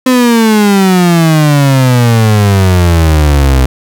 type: exponential sweep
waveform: 35% pulse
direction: down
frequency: 259 to 63.4 Hz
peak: -3 dBFS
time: 0.06-3.66 s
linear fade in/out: 5 ms
effects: none